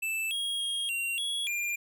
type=tone with pitch steps; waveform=square; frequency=2641 / 3281 / 3259 / 2755 / 3345 / 2397 Hz; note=E7 / G#7 / G#7 / F7 / G#7 / D7; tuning=+3 / -22 / -33 / -24 / +12 / +35 cents; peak=-30 dBFS; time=0.02-1.76 s; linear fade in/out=10 ms; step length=290 ms; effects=none